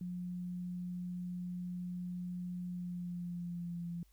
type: tone with pitch glide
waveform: sine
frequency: 178.6 to 171.42 Hz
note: F3 to F3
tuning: +39 to -32 cents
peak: -38 dBFS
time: 0.01-4.03 s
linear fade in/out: 2 ms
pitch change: -71 cents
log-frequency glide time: 2.67-3.89 s
effects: added 50 Hz sine -64 dBFS peak until 4.12 s + white hiss -74 dBFS RMS until 4.12 s